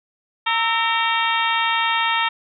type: harmonic tone with a mistuned harmonic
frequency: 459 Hz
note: A#4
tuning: 27 cents flat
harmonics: 2 / 3 / 4 / 5 / 6 / 7 / 8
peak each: -22 / -24 / -25 / -26 / -27 / -27 / -28 dBFS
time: 0.46-2.29 s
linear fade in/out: 10 ms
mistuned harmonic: 3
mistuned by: -79 cents
effects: none